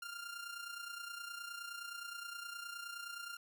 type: tone with amplitude modulation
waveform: sawtooth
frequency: 1396.9 Hz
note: F6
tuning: in tune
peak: -38 dBFS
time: 0.02-3.37 s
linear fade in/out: 5 ms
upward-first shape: sine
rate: 29.6 Hz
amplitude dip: 60%
effects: none